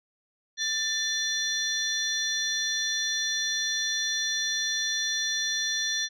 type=tone cluster; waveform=sine; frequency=1780 / 3501 / 4149 / 5770 Hz; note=A6 / A7 / C8 / F#8; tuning=+20 / -9 / -15 / -44 cents; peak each=-31 / -30 / -32 / -30 dBFS; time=0.57-6.09 s; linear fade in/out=50 ms; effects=tanh soft clip ceiling -18 dBFS